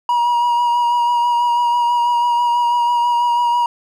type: tone with vibrato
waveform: triangle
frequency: 957 Hz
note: A#5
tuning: 45 cents sharp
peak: -11 dBFS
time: 0.09-3.66 s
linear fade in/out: 2 ms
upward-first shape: sine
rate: 6.1 Hz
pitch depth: 19 cents each way
effects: none